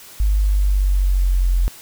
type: linear sweep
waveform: sine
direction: down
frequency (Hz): 51.2 to 43.64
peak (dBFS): -13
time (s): 0.2-1.68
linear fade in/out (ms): 0
effects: white hiss -41 dBFS RMS until 1.81 s